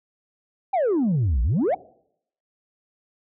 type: exponential two-way sweep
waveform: sine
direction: down then up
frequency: 818 to 53.3 to 818 Hz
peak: -16 dBFS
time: 0.73-1.75 s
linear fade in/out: 10 ms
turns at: 1.42 s
effects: noise-tail reverb RT60 0.7 s tail -23 dB re dry + tanh soft clip ceiling -17 dBFS